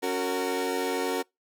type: chord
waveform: 30% pulse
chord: F# major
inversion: second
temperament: equal with one note detuned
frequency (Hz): 277.2 / 370 / 458.7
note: C#4 / F#4 / A#4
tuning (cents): 0 / 0 / -28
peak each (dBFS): -30 / -28 / -27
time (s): 0.02-1.23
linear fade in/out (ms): 20
effects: noise-tail reverb RT60 0.2 s tail -26 dB re dry